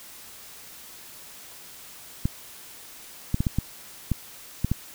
clicks, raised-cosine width 5 ms, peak -10 dBFS, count 8, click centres 2.255 / 3.344 / 3.405 / 3.468 / 3.586 / 4.117 / 4.646 / 4.716 s, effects white hiss -45 dBFS RMS until 4.94 s

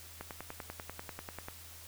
click train, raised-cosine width 0.5 ms, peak -26 dBFS, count 14, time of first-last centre 0.21-1.485 s, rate 10.2 Hz, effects added 83 Hz sine -55 dBFS peak until 1.87 s + white hiss -52 dBFS RMS until 1.87 s

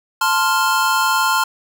square chord, F major, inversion first, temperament equal, 880 / 1046.5 / 1396.9 Hz, A5 / C6 / F6, 0 / 0 / 0 cents, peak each -21 / -19 / -19 dBFS, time 0.21-1.44 s, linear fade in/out 5 ms, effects none

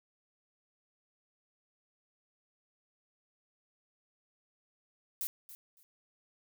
violet noise with echo, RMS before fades -36 dBFS, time 5.21-5.27 s, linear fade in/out 0 ms, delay 280 ms, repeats 2, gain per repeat -14 dB, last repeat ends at 5.83 s, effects none

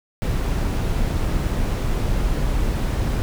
brown noise, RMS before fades -21 dBFS, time 0.22-3.22 s, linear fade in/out 0 ms, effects none

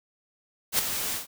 white noise with ADSR envelope, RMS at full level -21 dBFS, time 0.72-1.27 s, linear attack 70 ms, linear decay 6 ms, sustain -9 dB, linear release 130 ms, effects none

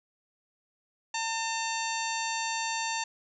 harmonic tone with a mistuned harmonic, 900 Hz, A5, 39 cents sharp, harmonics 1 / 2 / 3 / 4 / 5 / 6 / 7 / 8, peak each -33 / -38 / -36 / -41 / -39 / -43 / -41 / -40 dBFS, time 1.14-3.04 s, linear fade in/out 5 ms, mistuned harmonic 6, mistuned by +97 cents, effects none

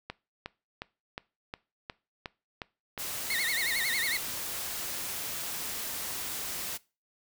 click train, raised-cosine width 0.3 ms, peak -20 dBFS, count 9, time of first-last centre 0.1-2.978 s, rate 2.78 Hz
white noise, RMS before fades -36 dBFS, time 2.98-6.78 s, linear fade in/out 20 ms
30% pulse tone with vibrato, 2002 Hz, B6, 23 cents sharp, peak -26 dBFS, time 3.3-4.17 s, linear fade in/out 2 ms, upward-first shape sine, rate 11 Hz, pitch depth 170 cents each way
effects noise-tail reverb RT60 0.3 s tail -21 dB re dry

